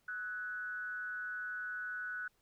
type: tone with frequency modulation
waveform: sine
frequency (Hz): 1484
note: F#6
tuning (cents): +5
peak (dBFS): -38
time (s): 0.08-2.28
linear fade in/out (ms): 5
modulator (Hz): 190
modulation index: 0.44
effects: pink hiss -75 dBFS RMS until 2.41 s